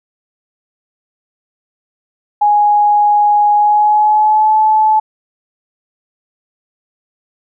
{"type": "tone with pitch glide", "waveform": "sine", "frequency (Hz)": [830.6, 864.9], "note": ["G#5", "A5"], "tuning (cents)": [0, -30], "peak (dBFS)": -7, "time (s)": [2.41, 5], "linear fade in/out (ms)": 10, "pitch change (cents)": 70, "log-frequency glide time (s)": [3.54, 4.55], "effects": []}